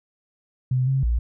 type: tone with pitch steps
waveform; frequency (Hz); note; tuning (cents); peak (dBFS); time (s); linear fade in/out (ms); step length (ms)
sine; 127.9 / 134 / 58.5; C3 / C3 / A#1; -39 / +42 / +7; -18; 0.71-1.19; 5; 160
effects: none